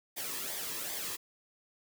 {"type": "noise with flanger", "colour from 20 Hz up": "white", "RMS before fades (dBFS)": -38, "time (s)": [0.16, 1.17], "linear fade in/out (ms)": 20, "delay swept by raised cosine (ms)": [0.72, 1.4], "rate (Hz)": 2.6, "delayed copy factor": -0.6, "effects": []}